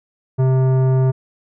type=tone with tanh clipping; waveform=triangle; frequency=130.7 Hz; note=C3; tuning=1 cent flat; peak=-14 dBFS; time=0.38-1.12 s; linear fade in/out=20 ms; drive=18 dB; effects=none